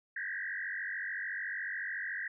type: tone with frequency modulation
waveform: sine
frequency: 1760 Hz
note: A6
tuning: in tune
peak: -35 dBFS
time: 0.16-2.28 s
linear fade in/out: 5 ms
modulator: 46.9 Hz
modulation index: 4.2
effects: none